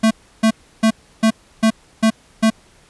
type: tone bursts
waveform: square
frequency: 221.6 Hz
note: A3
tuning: 13 cents sharp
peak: -11 dBFS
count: 7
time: 0.03-2.503 s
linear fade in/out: 10 ms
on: 79 ms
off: 320 ms
effects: pink hiss -51 dBFS RMS until 2.89 s + resampled to 24000 Hz